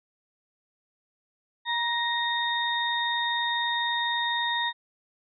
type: tone cluster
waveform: sine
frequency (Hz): 948 / 1872 / 3688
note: A#5 / A#6 / A#7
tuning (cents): +29 / +7 / -19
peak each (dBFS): -29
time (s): 1.65-4.73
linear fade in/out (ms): 50
effects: none